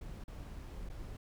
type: noise with dropouts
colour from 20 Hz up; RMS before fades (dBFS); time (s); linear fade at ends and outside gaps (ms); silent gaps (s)
brown; -45; 0.01-1.17; 5; 0.24-0.279 / 0.89-0.898
effects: none